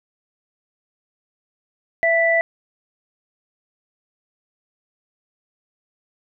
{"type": "tone pair together", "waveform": "sine", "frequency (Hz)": [666.5, 1975.5], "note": ["E5", "B6"], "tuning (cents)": [19, 0], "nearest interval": "octave + perfect fifth", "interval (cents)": 1881, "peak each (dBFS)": -17, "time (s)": [2.03, 2.41], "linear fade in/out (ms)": 0, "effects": []}